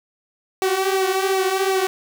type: tone with flanger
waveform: sawtooth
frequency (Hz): 381.9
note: G4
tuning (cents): -45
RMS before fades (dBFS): -20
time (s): 0.62-1.87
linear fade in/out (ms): 0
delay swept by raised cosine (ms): 0.59 to 5.89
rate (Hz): 2.7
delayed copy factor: -0.6
effects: none